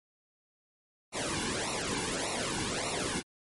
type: noise with flanger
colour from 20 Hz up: pink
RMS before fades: -33 dBFS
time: 1.12-3.23 s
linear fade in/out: 50 ms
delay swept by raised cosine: 0.61 to 1.61 ms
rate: 1.7 Hz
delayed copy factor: -0.9
effects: MP3 48 kbps